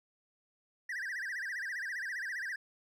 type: tone with vibrato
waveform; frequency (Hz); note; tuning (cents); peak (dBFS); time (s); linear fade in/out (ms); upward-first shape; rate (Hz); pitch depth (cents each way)
triangle; 1760; A6; 0; -34; 0.89-2.56; 5; sine; 15; 210
effects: none